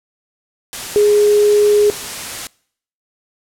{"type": "tone in noise", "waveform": "sine", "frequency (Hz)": 415.3, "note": "G#4", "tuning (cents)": 0, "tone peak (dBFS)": -8, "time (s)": [0.96, 1.9], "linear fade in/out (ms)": 0, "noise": "white", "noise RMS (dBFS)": -26, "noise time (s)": [0.73, 2.47], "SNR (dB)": 15, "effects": ["noise-tail reverb RT60 0.6 s tail -24 dB re dry", "low-pass 11000 Hz 12 dB/octave"]}